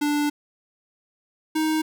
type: tone pair in turn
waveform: square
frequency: 293.7 / 313.3 Hz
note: D4 / D#4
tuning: 0 / +12 cents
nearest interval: minor second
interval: 112 cents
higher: second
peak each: -21 dBFS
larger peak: neither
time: 0.01-0.3 / 1.55-1.82 s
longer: first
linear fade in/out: 10 ms
effects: none